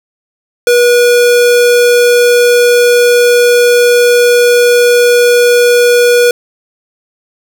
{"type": "tone", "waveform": "square", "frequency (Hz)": 483.8, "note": "B4", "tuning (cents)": -36, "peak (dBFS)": -5, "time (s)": [0.67, 6.31], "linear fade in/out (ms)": 2, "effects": []}